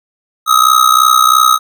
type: tone with amplitude modulation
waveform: square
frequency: 1269 Hz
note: D#6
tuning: 34 cents sharp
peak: -3 dBFS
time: 0.46-1.59 s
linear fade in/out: 50 ms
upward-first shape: sine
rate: 63 Hz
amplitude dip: 85%
effects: none